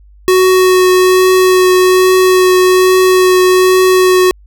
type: tone with vibrato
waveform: square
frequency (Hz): 370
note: F#4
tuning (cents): 0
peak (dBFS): -6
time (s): 0.28-4.31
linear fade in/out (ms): 0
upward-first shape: triangle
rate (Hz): 1.2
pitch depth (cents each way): 12
effects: added 50 Hz sine -38 dBFS peak until 4.46 s